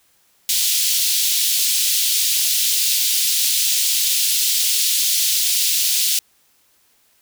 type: high-pass noise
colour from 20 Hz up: pink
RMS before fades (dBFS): -18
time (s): 0.49-6.19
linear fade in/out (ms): 2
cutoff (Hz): 3300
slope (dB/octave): 24
effects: white hiss -59 dBFS RMS until 7.21 s